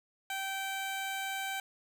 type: tone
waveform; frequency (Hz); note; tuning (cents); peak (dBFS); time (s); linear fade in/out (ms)
15% pulse; 776; G5; -18; -28; 0.3-1.6; 2
effects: none